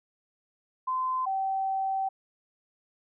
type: tone pair in turn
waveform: sine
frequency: 1030 / 771.6 Hz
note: C6 / G5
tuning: -28 / -28 cents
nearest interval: perfect fourth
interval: 500 cents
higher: first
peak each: -26 dBFS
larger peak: neither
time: 0.87-1.26 / 1.26-2.09 s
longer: second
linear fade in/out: 10 ms
effects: none